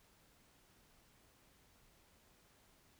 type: silence
effects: pink hiss -69 dBFS RMS until 2.99 s